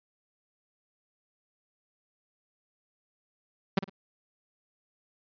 sawtooth tone with echo, 193.1 Hz, G3, 26 cents flat, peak -16 dBFS, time 3.77-3.79 s, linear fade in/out 5 ms, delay 53 ms, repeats 2, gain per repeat -12 dB, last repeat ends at 3.896 s, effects resampled to 11025 Hz

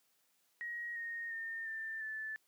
sine tone with pitch steps, 1893 / 1856.2 / 1820.1 / 1784.7 / 1750 Hz, A#6 / A#6 / A#6 / A6 / A6, +26 / -8 / -42 / +24 / -10 cents, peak -39 dBFS, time 0.61-2.36 s, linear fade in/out 0 ms, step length 350 ms, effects white hiss -75 dBFS RMS until 2.47 s + high-pass 150 Hz 12 dB/octave

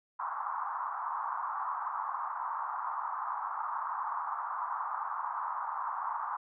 white band-pass noise, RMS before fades -36 dBFS, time 0.19-6.37 s, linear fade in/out 10 ms, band 880 to 1200 Hz, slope 48 dB/octave, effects none

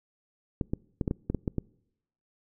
clicks, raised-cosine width 3 ms, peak -15 dBFS, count 9, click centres 0.612 / 0.735 / 1.012 / 1.078 / 1.111 / 1.3 / 1.347 / 1.478 / 1.583 s, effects noise-tail reverb RT60 0.8 s tail -25 dB re dry

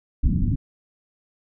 pink low-pass noise, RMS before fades -20 dBFS, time 0.23-0.56 s, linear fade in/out 10 ms, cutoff 260 Hz, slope 48 dB/octave, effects none

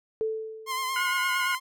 sine tone with exponential decay, 440 Hz, A4, in tune, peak -23 dBFS, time 0.21-1.13 s, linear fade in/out 0 ms, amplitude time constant 200 ms
sawtooth tone with vibrato, 1046.5 Hz, C6, in tune, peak -24 dBFS, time 0.66-1.6 s, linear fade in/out 50 ms, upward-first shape sine, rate 8.7 Hz, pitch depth 39 cents each way
harmonic tone, 719 Hz, F#5, 50 cents flat, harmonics 2 / 3 / 4, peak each -28 / -31 / -36 dBFS, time 0.96-1.55 s, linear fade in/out 2 ms
effects none

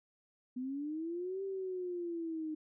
sine linear two-way sweep, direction up then down, 246.9 to 392 to 306.9 Hz, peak -36 dBFS, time 0.56-2.55 s, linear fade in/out 10 ms, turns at 1.43 s, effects none

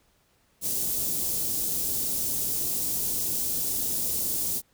white band-stop noise, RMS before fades -28 dBFS, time 0.61-4.62 s, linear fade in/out 50 ms, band 390 to 6700 Hz, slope 12 dB/octave, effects pink hiss -66 dBFS RMS until 4.73 s

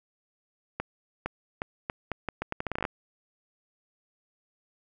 accelerating click train, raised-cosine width 0.5 ms, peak -15 dBFS, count 17, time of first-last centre 0.8-2.852 s, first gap 460 ms, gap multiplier 0.78, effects none

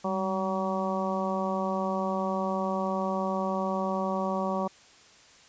harmonic tone with a mistuned harmonic, 189.2 Hz, F#3, 39 cents sharp, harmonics 1 / 2 / 3 / 4 / 5 / 6, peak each -31 / -36 / -32 / -35 / -35 / -35 dBFS, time 0.04-4.68 s, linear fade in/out 10 ms, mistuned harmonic 1, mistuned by +51 cents, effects white hiss -55 dBFS RMS until 5.48 s + resampled to 16000 Hz

